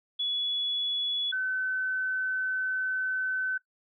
sine tone pair in turn, 3397 / 1520.2 Hz, G#7 / F#6, +38 / +46 cents, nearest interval octave + major second, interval 1392 cents, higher first, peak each -27 dBFS, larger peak neither, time 0.19-1.32 / 1.32-3.58 s, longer second, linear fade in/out 10 ms, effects noise-tail reverb RT60 0.1 s tail -17 dB re dry

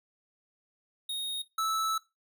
square tone pair in turn, 3729 / 1310.4 Hz, A#7 / E6, 0 / -11 cents, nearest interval octave + tritone, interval 1811 cents, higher first, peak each -32 / -28 dBFS, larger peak second, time 1.09-1.42 / 1.58-1.98 s, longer second, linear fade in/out 5 ms, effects noise-tail reverb RT60 0.2 s tail -18 dB re dry

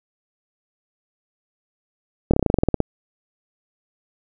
slowing click train, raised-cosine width 2 ms, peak -3 dBFS, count 13, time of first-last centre 2.31-2.803 s, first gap 26 ms, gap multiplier 1.08, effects none

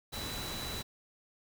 sine tone in noise, 3951 Hz, B7, in tune, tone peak -42 dBFS, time 0.12-0.83 s, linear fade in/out 20 ms, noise pink, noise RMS -40 dBFS, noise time 0.12-0.83 s, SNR -5 dB, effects none

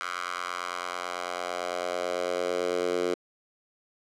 10% pulse tone with high-pass filter sweep, 89 Hz, F2, 33 cents sharp, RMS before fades -31 dBFS, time 0.01-3.14 s, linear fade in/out 0 ms, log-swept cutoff 1300 to 390 Hz, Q 2.5, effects low-pass 8000 Hz 12 dB/octave

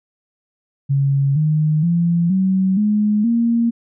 sine tone with pitch steps, 138.59 / 153.78 / 170.62 / 189.32 / 210.1 / 233.1 Hz, C#3 / D#3 / F3 / F#3 / G#3 / A#3, 0 / -20 / -40 / +40 / +20 / 0 cents, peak -13 dBFS, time 0.89-3.71 s, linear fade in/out 20 ms, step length 470 ms, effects none

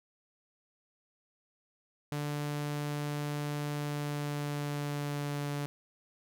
sawtooth tone with pitch glide, 146.83 to 144.47 Hz, D3 to D3, 0 to -28 cents, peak -29 dBFS, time 2.12-5.66 s, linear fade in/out 0 ms, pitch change -28 cents, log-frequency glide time 3.74-5.48 s, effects none

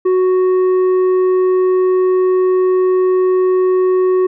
sine tone with tanh clipping, 370 Hz, F#4, in tune, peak -11 dBFS, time 0.05-4.27 s, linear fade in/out 10 ms, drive 6 dB, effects none

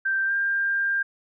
sine tone with pitch glide, 1568 to 1595.4 Hz, G6 to G6, 0 to +30 cents, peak -21 dBFS, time 0.05-1.03 s, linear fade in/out 10 ms, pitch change +30 cents, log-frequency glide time 0.26-0.32 s, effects none

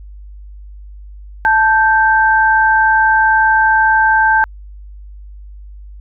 sine tone pair together, 878.9 / 1566 Hz, A5 / G6, -2 / -2 cents, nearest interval minor seventh, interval 1000 cents, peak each -11 dBFS, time 1.45-4.44 s, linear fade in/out 0 ms, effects added 50 Hz sine -31 dBFS peak until 6 s

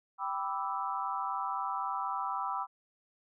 sine chord, E minor seventh, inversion first, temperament equal, 784 / 987.8 / 1174.7 / 1318.5 Hz, G5 / B5 / D6 / E6, 0 / 0 / 0 / 0 cents, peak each -38 / -36 / -38 / -38 dBFS, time 0.18-2.67 s, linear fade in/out 50 ms, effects none

